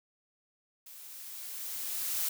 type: noise with level ramp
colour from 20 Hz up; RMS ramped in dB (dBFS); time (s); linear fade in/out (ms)
blue; -50 to -31; 0.86-2.29; 5
effects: none